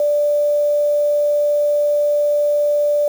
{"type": "tone with quantisation", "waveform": "sine", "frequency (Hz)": 587.3, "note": "D5", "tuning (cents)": 0, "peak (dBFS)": -13, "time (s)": [0, 3.08], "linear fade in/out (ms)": 2, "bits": 6, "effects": []}